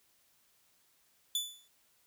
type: tone with exponential decay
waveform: sawtooth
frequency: 3479 Hz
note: A7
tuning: 20 cents flat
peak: -25 dBFS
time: 1.35-1.68 s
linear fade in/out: 2 ms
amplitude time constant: 70 ms
effects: white hiss -70 dBFS RMS until 2.06 s